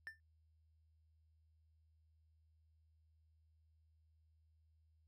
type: tone with exponential decay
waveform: triangle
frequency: 1781 Hz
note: A6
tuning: 21 cents sharp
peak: -40 dBFS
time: 0.07-0.2 s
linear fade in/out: 0 ms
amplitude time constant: 27 ms
effects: added 79 Hz sine -70 dBFS peak until 5.07 s